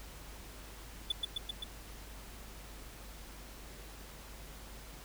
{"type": "tone with echo", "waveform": "triangle", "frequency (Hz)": 3470, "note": "A7", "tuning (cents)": -25, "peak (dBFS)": -27, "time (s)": [1.1, 1.12], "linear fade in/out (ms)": 5, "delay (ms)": 130, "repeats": 4, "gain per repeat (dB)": -2, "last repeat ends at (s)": 1.64, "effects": ["added 50 Hz sine -50 dBFS peak until 5.04 s", "pink hiss -52 dBFS RMS until 5.04 s"]}